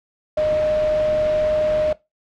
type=tone in noise; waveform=sine; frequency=614 Hz; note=D#5; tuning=23 cents flat; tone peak=-16 dBFS; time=0.37-1.93 s; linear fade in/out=5 ms; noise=pink; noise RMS=-31 dBFS; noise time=0.37-1.93 s; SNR=+12 dB; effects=noise-tail reverb RT60 0.2 s tail -19 dB re dry + low-pass 3000 Hz 12 dB/octave